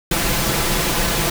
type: noise with comb filter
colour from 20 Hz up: pink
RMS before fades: -19 dBFS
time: 0.11-1.3 s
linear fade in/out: 5 ms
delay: 5.9 ms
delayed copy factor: +0.55
effects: none